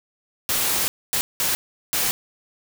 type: noise bursts at uneven times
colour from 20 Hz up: white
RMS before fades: -22 dBFS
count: 4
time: 0.49-0.88 / 1.13-1.21 / 1.4-1.55 / 1.93-2.11 s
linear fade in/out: 0 ms
effects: none